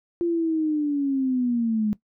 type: linear sweep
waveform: sine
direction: down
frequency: 346.3 to 207.7 Hz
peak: -20 dBFS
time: 0.21-1.93 s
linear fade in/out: 0 ms
effects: noise-tail reverb RT60 0.1 s tail -18 dB re dry